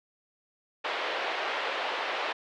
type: band-pass noise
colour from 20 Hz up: pink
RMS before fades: -32 dBFS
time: 0.84-2.33 s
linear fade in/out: 10 ms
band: 470 to 3500 Hz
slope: 24 dB/octave
effects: none